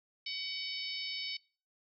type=harmonic tone; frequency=753 Hz; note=F#5; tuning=30 cents sharp; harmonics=3 / 4 / 5 / 6 / 7; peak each=-43 / -43 / -43 / -43 / -43 dBFS; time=0.26-1.37 s; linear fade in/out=5 ms; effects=noise-tail reverb RT60 0.4 s tail -24 dB re dry